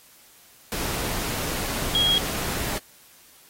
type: tone in noise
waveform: sine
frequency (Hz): 3284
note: G#7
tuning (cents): -20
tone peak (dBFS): -18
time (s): 1.95-2.18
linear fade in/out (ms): 0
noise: pink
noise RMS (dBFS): -29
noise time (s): 0.72-2.78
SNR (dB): +8
effects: white hiss -53 dBFS RMS until 3.49 s + AAC 48 kbps